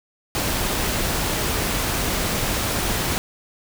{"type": "noise", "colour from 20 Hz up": "pink", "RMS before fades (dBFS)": -23, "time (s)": [0.35, 3.18], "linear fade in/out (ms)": 0, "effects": []}